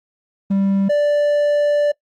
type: tone pair in turn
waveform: triangle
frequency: 196 / 586 Hz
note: G3 / D5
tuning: 0 / -4 cents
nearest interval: octave + perfect fifth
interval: 1896 cents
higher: second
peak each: -12 / -11 dBFS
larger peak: second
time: 0.5-0.89 / 0.89-1.92 s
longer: second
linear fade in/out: 10 ms
effects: noise-tail reverb RT60 0.1 s tail -22 dB re dry + Opus 32 kbps